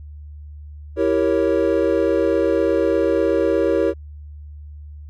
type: chord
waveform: triangle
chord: E diminished seventh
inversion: none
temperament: equal with one note detuned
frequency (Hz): 329.6 / 389.5 / 466.2 / 554.4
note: E4 / G4 / Bb4 / Db5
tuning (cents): 0 / -11 / 0 / 0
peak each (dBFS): -19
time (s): 0.96-3.94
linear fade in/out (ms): 50
effects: added 74 Hz sine -34 dBFS peak until 5.09 s